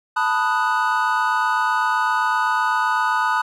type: chord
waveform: triangle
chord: B dominant seventh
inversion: third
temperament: equal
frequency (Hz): 880 / 987.8 / 1244.5 / 1480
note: A5 / B5 / D#6 / F#6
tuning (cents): 0 / 0 / 0 / 0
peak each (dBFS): -21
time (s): 0.16-3.42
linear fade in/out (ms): 10
effects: none